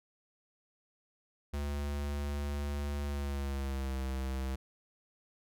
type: tone with pitch glide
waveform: square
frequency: 72 to 66.02 Hz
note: D2 to C2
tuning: -34 to +16 cents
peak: -34 dBFS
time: 1.53-4.56 s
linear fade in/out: 10 ms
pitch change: -150 cents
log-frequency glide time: 3.04-3.98 s
effects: none